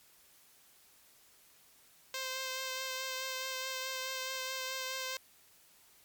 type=tone with vibrato; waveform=5% pulse; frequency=522 Hz; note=C5; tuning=4 cents flat; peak=-25 dBFS; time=2.14-5.17 s; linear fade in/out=2 ms; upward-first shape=sine; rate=4.7 Hz; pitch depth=15 cents each way; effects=white hiss -63 dBFS RMS until 6.04 s + MP3 96 kbps